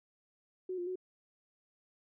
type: tone with pitch steps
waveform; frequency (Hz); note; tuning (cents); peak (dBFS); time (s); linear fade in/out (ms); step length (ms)
sine; 369.6 / 352 / 368.7; F#4 / F4 / F#4; -2 / +14 / -6; -35; 0.69-0.957; 5; 89
effects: none